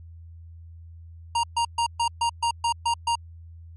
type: tone bursts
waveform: square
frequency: 936 Hz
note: A#5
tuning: 7 cents sharp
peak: -21 dBFS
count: 9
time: 1.35-3.155 s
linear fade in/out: 5 ms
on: 85 ms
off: 130 ms
effects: added 83 Hz sine -41 dBFS peak until 3.76 s + MP3 48 kbps